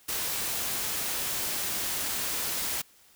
white noise, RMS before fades -31 dBFS, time 0.08-2.82 s, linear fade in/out 10 ms, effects white hiss -59 dBFS RMS until 3.15 s

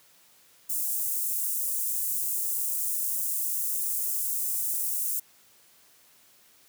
white high-pass noise, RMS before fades -29 dBFS, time 0.69-5.2 s, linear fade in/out 10 ms, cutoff 7900 Hz, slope 24 dB/octave, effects white hiss -59 dBFS RMS until 6.68 s + high-pass 80 Hz 12 dB/octave

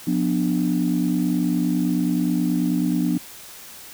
sine chord, B diminished, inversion second, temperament just, 177.8 / 246.9 / 296.3 Hz, F3 / B3 / D4, +31 / 0 / +15 cents, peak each -22 dBFS, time 0.07-3.18 s, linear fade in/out 5 ms, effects tanh soft clip ceiling -11 dBFS + white hiss -41 dBFS RMS until 3.93 s

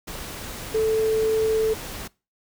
sine tone in noise, 440 Hz, A4, in tune, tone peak -18 dBFS, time 0.74-1.74 s, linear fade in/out 10 ms, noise pink, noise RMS -35 dBFS, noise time 0.07-2.08 s, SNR +14 dB, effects noise-tail reverb RT60 0.3 s tail -23 dB re dry

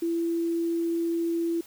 sine tone, 335.7 Hz, E4, 32 cents sharp, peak -24 dBFS, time 0.02-1.61 s, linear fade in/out 5 ms, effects white hiss -51 dBFS RMS until 1.66 s

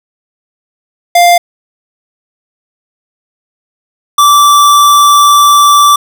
square tone pair in turn, 698.5 / 1164.6 Hz, F5 / D6, 0 / -15 cents, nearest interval major sixth, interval 885 cents, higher second, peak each -3 dBFS, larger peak neither, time 1.15-1.38 / 4.18-5.96 s, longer second, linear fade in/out 5 ms, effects none

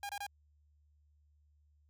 sawtooth tone bursts, 809 Hz, G#5, 46 cents flat, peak -35 dBFS, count 3, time 0.03-0.266 s, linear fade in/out 2 ms, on 62 ms, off 25 ms, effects added 74 Hz sine -66 dBFS peak until 1.89 s

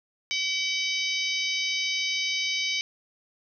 harmonic tone with a mistuned harmonic, 761 Hz, F#5, 48 cents sharp, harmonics 3 / 4 / 5 / 6 / 7 / 8, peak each -29 / -31 / -33 / -35 / -36 / -37 dBFS, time 0.31-2.81 s, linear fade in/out 0 ms, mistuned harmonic 6, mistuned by +52 cents, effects none

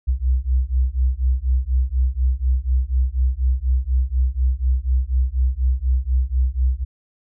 sine beating tone pair, 61.8 / 65.9 Hz, B1 / C2, +2 / +13 cents, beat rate 4.1 Hz, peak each -19 dBFS, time 0.07-6.85 s, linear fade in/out 20 ms, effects none

